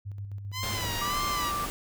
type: tone with tremolo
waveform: sine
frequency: 100.1 Hz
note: G2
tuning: 37 cents sharp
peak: -33 dBFS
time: 0.05-0.99 s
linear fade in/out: 20 ms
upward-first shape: square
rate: 7.5 Hz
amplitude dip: 40%
type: tone with vibrato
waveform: 10% pulse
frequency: 996 Hz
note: B5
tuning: 14 cents sharp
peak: -24 dBFS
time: 0.52-1.53 s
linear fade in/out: 50 ms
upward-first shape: sine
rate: 1.7 Hz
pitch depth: 95 cents each way
type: noise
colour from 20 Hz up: pink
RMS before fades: -35 dBFS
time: 0.63-1.7 s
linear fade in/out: 0 ms
type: tone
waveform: sine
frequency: 1175 Hz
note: D6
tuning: 1 cent sharp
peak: -29 dBFS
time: 1.01-1.66 s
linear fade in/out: 10 ms
effects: none